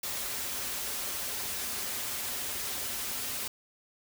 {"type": "noise with comb filter", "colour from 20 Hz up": "white", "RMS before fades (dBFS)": -35, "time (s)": [0.03, 3.48], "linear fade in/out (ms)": 5, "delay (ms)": 6.2, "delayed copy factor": -0.55, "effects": []}